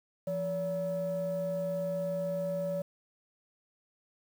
sine tone pair together, 171.2 / 569.9 Hz, F3 / C#5, -34 / +48 cents, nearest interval octave + major sixth, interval 2082 cents, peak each -35 / -30 dBFS, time 0.27-2.82 s, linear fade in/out 5 ms, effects tanh soft clip ceiling -26 dBFS + 9-bit

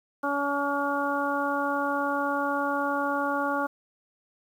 harmonic tone, 283.5 Hz, C#4, 39 cents sharp, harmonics 1 / 2 / 3 / 4 / 5, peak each -31 / -31 / -31 / -31 / -31 dBFS, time 0.23-3.67 s, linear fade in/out 10 ms, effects 9-bit

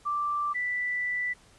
sine tone pair in turn, 1174.7 / 1975.6 Hz, D6 / B6, 0 / 0 cents, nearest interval major sixth, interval 900 cents, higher second, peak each -26 / -27 dBFS, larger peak first, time 0.05-0.54 / 0.54-1.34 s, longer second, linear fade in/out 20 ms, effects pink hiss -58 dBFS RMS until 1.58 s + resampled to 24000 Hz

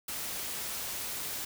white noise, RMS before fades -37 dBFS, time 0.08-1.45 s, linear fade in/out 5 ms, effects none

